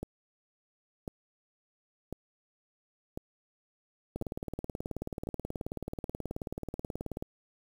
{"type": "two click trains", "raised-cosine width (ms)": 2, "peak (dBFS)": [-22, -23], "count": [58, 6], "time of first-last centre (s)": [[4.16, 7.225], [0.03, 5.271]], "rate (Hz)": [18.6, 0.954], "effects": ["8-bit"]}